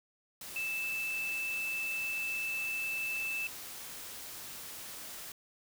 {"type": "tone in noise", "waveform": "sine", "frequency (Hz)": 2637, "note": "E7", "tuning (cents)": 0, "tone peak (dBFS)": -33, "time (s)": [0.56, 3.47], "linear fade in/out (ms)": 2, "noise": "white", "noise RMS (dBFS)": -45, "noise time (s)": [0.41, 5.32], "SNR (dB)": 9, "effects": []}